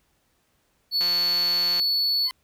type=tone; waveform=triangle; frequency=4431 Hz; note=C#8; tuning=2 cents flat; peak=-19 dBFS; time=0.91-2.31 s; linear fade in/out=50 ms
type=click train; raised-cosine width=0.2 ms; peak=-17 dBFS; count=138; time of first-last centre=1.01-1.797 s; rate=174 Hz
type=tone with exponential growth; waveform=15% pulse; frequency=1026 Hz; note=C6; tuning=34 cents flat; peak=-23 dBFS; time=2.21-2.31 s; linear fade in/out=0 ms; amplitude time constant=20 ms
effects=pink hiss -68 dBFS RMS until 2.43 s